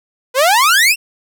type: exponential sweep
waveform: sawtooth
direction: up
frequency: 486 to 2802 Hz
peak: -5 dBFS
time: 0.34-0.96 s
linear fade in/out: 50 ms
effects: none